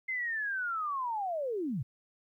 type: linear sweep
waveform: sine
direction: down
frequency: 2093 to 106.1 Hz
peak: -31 dBFS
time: 0.08-1.83 s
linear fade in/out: 10 ms
effects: 12-bit